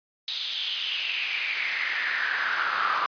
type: noise with high-pass filter sweep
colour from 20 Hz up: brown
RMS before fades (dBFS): -28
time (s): 0.28-3.06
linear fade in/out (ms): 0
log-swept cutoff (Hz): 3800 to 1200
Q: 5.4
effects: resampled to 11025 Hz